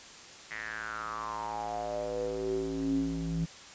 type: tone with band-pass filter sweep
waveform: square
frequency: 55 Hz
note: A1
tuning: in tune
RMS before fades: -34 dBFS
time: 0.5-3.46 s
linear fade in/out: 20 ms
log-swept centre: 2000 to 180 Hz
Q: 7.5
effects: white hiss -49 dBFS RMS until 3.74 s + resampled to 16000 Hz